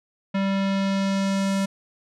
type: tone with low-pass filter sweep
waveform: square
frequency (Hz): 195.2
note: G3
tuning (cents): -7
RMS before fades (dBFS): -23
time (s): 0.34-1.66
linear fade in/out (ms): 10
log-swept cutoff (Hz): 2800 to 9400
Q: 1.1
effects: none